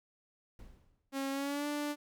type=noise with exponential decay; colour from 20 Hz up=brown; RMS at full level=-48 dBFS; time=0.59-1.19 s; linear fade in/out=2 ms; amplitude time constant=130 ms
type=tone with pitch glide; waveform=sawtooth; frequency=272.3 to 293.5 Hz; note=C#4 to D4; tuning=-31 to -1 cents; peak=-30 dBFS; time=1.12-1.96 s; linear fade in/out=50 ms; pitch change=+130 cents; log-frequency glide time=1.31-1.67 s
effects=none